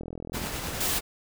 click train, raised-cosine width 2 ms, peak -23 dBFS, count 19, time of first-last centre 0.01-0.441 s, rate 41.8 Hz
pink noise with tremolo, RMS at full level -32 dBFS, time 0.33-1.01 s, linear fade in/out 20 ms, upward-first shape triangle, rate 9.7 Hz, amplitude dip 35%
white noise, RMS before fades -28 dBFS, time 0.8-0.99 s, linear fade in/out 10 ms
effects none

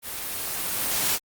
white noise with level ramp, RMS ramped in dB -34 to -23 dBFS, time 0.02-1.19 s, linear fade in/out 50 ms, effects Opus 32 kbps

